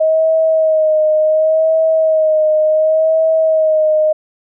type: tone with vibrato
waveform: sine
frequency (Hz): 630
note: D#5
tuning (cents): +21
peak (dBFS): -9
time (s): 0-4.13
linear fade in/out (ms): 10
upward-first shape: sine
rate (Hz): 0.69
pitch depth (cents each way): 33
effects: none